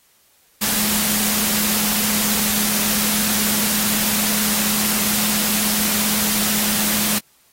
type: tone in noise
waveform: sine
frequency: 210.8 Hz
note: G#3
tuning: 26 cents sharp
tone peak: -25 dBFS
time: 0.61-7.19 s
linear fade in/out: 10 ms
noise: white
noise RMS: -20 dBFS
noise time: 0.61-7.19 s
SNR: -8 dB
effects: white hiss -57 dBFS RMS until 7.52 s + AAC 48 kbps